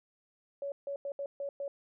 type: tone bursts at uneven times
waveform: sine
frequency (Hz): 562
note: C#5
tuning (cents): +24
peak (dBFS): -34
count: 6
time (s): 0.62-0.72 / 0.87-0.96 / 1.05-1.12 / 1.19-1.26 / 1.4-1.49 / 1.6-1.68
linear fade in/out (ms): 2
effects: none